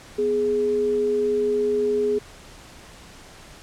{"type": "tone pair together", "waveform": "sine", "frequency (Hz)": [248, 417.1], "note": ["B3", "G#4"], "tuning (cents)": [7, 7], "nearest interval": "major sixth", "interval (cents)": 900, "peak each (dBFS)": [-30, -19], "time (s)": [0.18, 2.19], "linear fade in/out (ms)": 10, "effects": ["pink hiss -45 dBFS RMS until 3.62 s", "low-pass 9000 Hz 12 dB/octave"]}